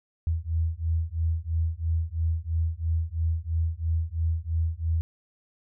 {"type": "beating tone pair", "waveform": "sine", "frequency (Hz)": [80.4, 83.4], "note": ["E2", "E2"], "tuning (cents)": [-43, 21], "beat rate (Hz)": 3, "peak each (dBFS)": -27, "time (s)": [0.27, 5.01], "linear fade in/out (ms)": 0, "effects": []}